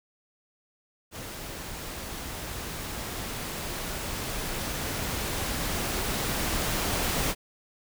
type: noise with level ramp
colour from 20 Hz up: pink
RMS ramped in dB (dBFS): -39 to -27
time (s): 1.11-7.35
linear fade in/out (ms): 50
effects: none